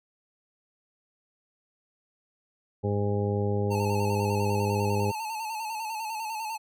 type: harmonic tone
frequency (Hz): 102.1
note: G#2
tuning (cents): -29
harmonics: 1 / 2 / 3 / 4 / 5 / 6 / 8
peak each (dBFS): -27 / -32 / -39 / -30 / -34 / -44 / -38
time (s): 2.83-5.12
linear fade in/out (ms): 20
type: tone with vibrato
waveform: square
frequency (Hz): 880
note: A5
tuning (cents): 0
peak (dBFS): -32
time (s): 3.7-6.58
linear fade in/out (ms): 20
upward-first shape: square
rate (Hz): 10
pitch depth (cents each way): 51
effects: none